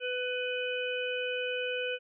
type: harmonic tone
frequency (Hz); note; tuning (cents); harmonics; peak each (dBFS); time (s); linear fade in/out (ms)
498.9; B4; +17; 1 / 3 / 5 / 6; -33 / -38 / -37 / -39; 0-1.99; 50
effects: none